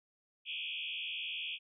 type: tone with frequency modulation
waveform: sine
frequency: 2908 Hz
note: F#7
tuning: 31 cents flat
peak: -37 dBFS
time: 0.45-1.59 s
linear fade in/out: 50 ms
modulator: 79.8 Hz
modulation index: 6.1
effects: none